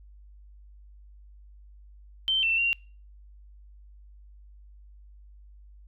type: tone with pitch steps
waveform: sine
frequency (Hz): 3109 / 2684 / 2760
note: G7 / E7 / F7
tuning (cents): -15 / +31 / -21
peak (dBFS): -22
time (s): 2.28-2.73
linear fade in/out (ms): 0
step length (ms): 150
effects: noise-tail reverb RT60 0.4 s tail -25 dB re dry + added 50 Hz sine -48 dBFS peak until 5.87 s